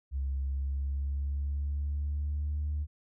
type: tone with pitch glide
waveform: sine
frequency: 67.8 to 74.36 Hz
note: C#2 to D2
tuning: -38 to +22 cents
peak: -28 dBFS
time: 0.11-2.87 s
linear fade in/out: 50 ms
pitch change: +160 cents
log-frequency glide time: 0.41-2.63 s
effects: tanh soft clip ceiling -26 dBFS